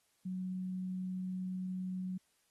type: tone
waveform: sine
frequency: 185 Hz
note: F#3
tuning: in tune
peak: -36 dBFS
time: 0.25-2.18 s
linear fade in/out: 10 ms
effects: white hiss -75 dBFS RMS until 2.5 s + AAC 32 kbps